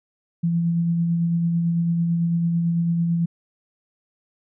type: tone with tremolo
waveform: sine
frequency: 169 Hz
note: E3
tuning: 43 cents sharp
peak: -17 dBFS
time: 0.43-3.26 s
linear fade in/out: 10 ms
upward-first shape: sine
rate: 9 Hz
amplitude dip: 25%
effects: none